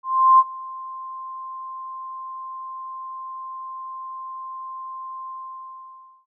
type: tone with ADSR envelope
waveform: sine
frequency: 1048 Hz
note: C6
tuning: 2 cents sharp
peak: -8 dBFS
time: 0.03-6.26 s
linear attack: 360 ms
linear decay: 41 ms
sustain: -23 dB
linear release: 970 ms
effects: none